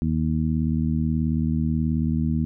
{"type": "harmonic tone", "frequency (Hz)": 78.5, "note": "D#2", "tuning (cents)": 16, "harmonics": [1, 2, 3, 4], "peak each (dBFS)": [-26, -24, -24, -34], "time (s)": [0.02, 2.45], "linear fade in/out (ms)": 0, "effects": []}